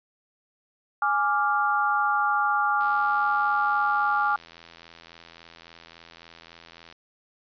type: chord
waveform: sine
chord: D diminished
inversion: second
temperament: equal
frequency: 830.6 / 1174.7 / 1396.9 Hz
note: Ab5 / D6 / F6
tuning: 0 / 0 / 0 cents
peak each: -25 dBFS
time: 1.02-4.36 s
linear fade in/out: 2 ms
type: click train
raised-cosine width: 0.2 ms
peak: -28 dBFS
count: 345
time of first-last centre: 2.81-6.925 s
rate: 83.6 Hz
effects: resampled to 11025 Hz